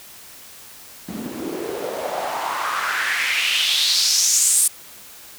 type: noise with band-pass filter sweep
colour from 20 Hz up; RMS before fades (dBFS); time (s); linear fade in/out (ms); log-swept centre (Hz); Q
white; -21; 1.08-4.68; 5; 210 to 9500; 3.8
effects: white hiss -42 dBFS RMS until 5.38 s